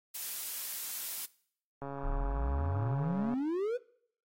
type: noise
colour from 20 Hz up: blue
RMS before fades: -38 dBFS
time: 0.14-1.26 s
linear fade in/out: 10 ms
type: click train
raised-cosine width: 1 ms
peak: -27 dBFS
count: 212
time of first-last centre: 1.82-3.338 s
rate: 139 Hz
type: exponential sweep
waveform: triangle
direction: up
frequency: 30.35 to 511 Hz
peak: -28 dBFS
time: 2.03-3.78 s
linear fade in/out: 20 ms
effects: noise-tail reverb RT60 0.6 s tail -21 dB re dry + AAC 48 kbps